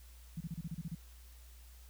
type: tone bursts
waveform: sine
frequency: 164.81 Hz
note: E3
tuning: in tune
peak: -37 dBFS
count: 9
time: 0.37-0.95 s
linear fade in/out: 5 ms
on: 36 ms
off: 32 ms
effects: added 60 Hz sine -53 dBFS peak until 1.89 s + white hiss -63 dBFS RMS until 1.89 s